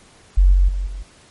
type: tone with level steps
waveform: sine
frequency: 46.25 Hz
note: F#1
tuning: in tune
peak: -8 / -10 / -19 / -26 dBFS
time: 0.37-1.03 s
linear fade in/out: 10 ms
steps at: 0.53 / 0.68 / 0.86 s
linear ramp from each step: 10 ms
effects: pink hiss -49 dBFS RMS until 1.3 s + MP3 48 kbps